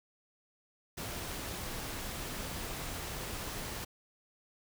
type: noise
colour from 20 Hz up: pink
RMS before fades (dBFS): -40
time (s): 0.97-3.85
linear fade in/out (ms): 10
effects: none